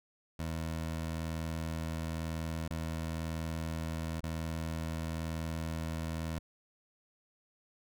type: tone with dropouts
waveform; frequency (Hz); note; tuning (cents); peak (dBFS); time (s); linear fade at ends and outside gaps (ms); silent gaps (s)
20% pulse; 81; E2; -30; -30; 0.39-6.39; 5; 2.679-2.706 / 4.206-4.232
effects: none